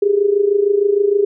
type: tone with amplitude modulation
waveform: sine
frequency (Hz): 405.3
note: G#4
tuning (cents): -42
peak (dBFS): -8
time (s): 0.02-1.25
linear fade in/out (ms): 5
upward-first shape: sine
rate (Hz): 26.5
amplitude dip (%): 75
effects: none